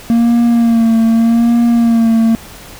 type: tone with vibrato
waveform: triangle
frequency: 230.9 Hz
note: A#3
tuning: 16 cents flat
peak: -5 dBFS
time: 0.1-2.35 s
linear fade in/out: 0 ms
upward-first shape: sine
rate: 0.83 Hz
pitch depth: 38 cents each way
effects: pink hiss -34 dBFS RMS until 2.79 s